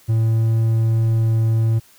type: tone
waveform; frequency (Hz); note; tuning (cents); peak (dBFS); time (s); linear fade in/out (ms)
triangle; 112.6; A2; +40; -12; 0.08-1.8; 20
effects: white hiss -51 dBFS RMS until 1.98 s